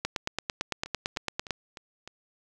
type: two click trains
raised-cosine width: 0.2 ms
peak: -11 / -24 dBFS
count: 14 / 5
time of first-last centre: 0.05-1.507 / 0.86-2.076 s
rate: 8.92 / 3.29 Hz
effects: none